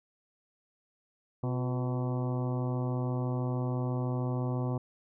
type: harmonic tone with a mistuned harmonic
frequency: 126.1 Hz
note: B2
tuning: 36 cents sharp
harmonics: 1 / 2 / 3 / 4 / 5 / 6 / 7 / 8 / 9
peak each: -30 / -36 / -40 / -42 / -44 / -46 / -47 / -48 / -49 dBFS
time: 1.43-4.78 s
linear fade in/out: 5 ms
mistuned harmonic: 3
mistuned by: -64 cents
effects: none